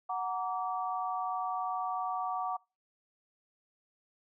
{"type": "chord", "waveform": "sine", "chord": "Gb augmented", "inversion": "none", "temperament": "equal with one note detuned", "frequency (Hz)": [740, 932.3, 1155.1], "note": ["Gb5", "Bb5", "D6"], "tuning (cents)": [0, 0, -29], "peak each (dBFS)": [-34, -39, -36], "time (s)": [0.09, 2.57], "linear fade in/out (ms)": 10, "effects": ["noise-tail reverb RT60 0.3 s tail -26 dB re dry"]}